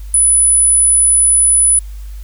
sine tone, 9970 Hz, D#9, 2 cents sharp, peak -7 dBFS, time 0.14-1.79 s, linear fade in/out 2 ms, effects added 50 Hz sine -25 dBFS peak until 2.23 s + white hiss -47 dBFS RMS until 2.23 s

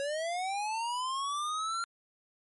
square linear sweep, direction up, 549 to 1385 Hz, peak -32 dBFS, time 0-1.84 s, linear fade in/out 0 ms, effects MP3 48 kbps

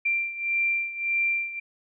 sine beating tone pair, 2364 / 2365.7 Hz, D7 / D7, +11 / +12 cents, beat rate 1.7 Hz, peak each -25 / -29 dBFS, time 0.05-1.6 s, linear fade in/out 10 ms, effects none

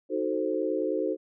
sine chord, D# diminished seventh, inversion none, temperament equal, 311.1 / 370 / 440 / 523.3 Hz, D#4 / F#4 / A4 / C5, 0 / 0 / 0 / 0 cents, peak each -31 dBFS, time 0.09-1.17 s, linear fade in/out 50 ms, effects none

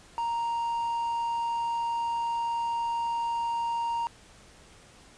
triangle tone with quantisation, 932.3 Hz, A#5, in tune, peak -25 dBFS, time 0.18-4.07 s, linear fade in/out 0 ms, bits 8, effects pink hiss -54 dBFS RMS until 5.17 s + resampled to 22050 Hz

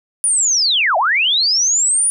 sine linear two-way sweep, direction down then up, 9740 to 610 to 9740 Hz, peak -12 dBFS, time 0.24-2.1 s, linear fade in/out 0 ms, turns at 0.97 s, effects none

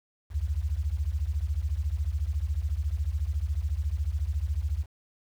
sine beating tone pair, 66.9 / 80.9 Hz, C2 / E2, +39 / -32 cents, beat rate 14 Hz, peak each -29 / -29 dBFS, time 0.3-4.86 s, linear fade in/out 50 ms, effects 9-bit

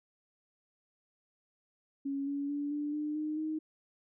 sine tone with pitch steps, 277.2 / 282.7 / 288.3 / 294 / 299.9 / 305.8 / 311.9 Hz, C#4 / C#4 / D4 / D4 / D4 / D#4 / D#4, 0 / +34 / -32 / +2 / +36 / -30 / +4 cents, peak -32 dBFS, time 2.05-3.59 s, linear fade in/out 10 ms, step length 220 ms, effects none

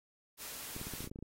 white noise, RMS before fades -45 dBFS, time 0.37-1.09 s, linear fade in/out 50 ms
clicks, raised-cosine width 3 ms, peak -32 dBFS, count 11, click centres 0.764 / 0.814 / 0.87 / 0.937 / 1.006 / 1.043 / 1.074 / 1.115 / 1.159 / 1.189 / 1.226 s
effects AAC 48 kbps

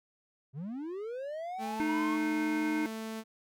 triangle linear sweep, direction up, 123.47 to 1117 Hz, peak -34 dBFS, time 0.53-2.18 s, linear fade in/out 50 ms
sawtooth tone with pitch glide, 220 to 221.4 Hz, A3 to A3, 0 to +11 cents, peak -33 dBFS, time 1.58-3.24 s, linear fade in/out 50 ms, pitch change +11 cents, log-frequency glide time 1.89-2.8 s
harmonic tone, 307.8 Hz, D#4, 19 cents flat, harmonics 1 / 3 / 5 / 7 / 8, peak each -29 / -41 / -42 / -41 / -50 dBFS, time 1.8-2.86 s, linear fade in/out 0 ms
effects none

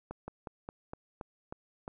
slowing click train, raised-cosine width 1 ms, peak -26 dBFS, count 8, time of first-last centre 0.11-1.879 s, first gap 170 ms, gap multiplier 1.13, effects none

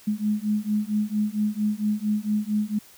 sine beating tone pair, 208.7 / 213.1 Hz, G#3 / G#3, +9 / +45 cents, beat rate 4.4 Hz, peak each -25 dBFS, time 0.07-2.79 s, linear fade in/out 10 ms, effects white hiss -51 dBFS RMS until 2.97 s

